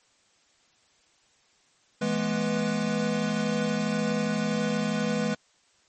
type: tone cluster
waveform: square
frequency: 163.9 / 210.3 / 242.6 / 493.6 Hz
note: E3 / G#3 / B3 / B4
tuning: -10 / +22 / -31 / -1 cents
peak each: -33 / -28 / -33 / -33 dBFS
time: 2.01-5.35 s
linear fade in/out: 10 ms
effects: white hiss -64 dBFS RMS until 5.88 s + MP3 32 kbps